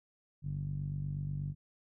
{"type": "tone with low-pass filter", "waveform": "10% pulse", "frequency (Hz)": 48.27, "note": "G1", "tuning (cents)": -26, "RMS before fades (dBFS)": -37, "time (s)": [0.42, 1.55], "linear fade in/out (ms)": 50, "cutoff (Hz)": 140, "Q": 4.5, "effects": []}